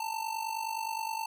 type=tone with amplitude modulation; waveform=square; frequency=893 Hz; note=A5; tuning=25 cents sharp; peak=-30 dBFS; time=0-1.26 s; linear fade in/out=5 ms; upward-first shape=sine; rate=49.6 Hz; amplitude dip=75%; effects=none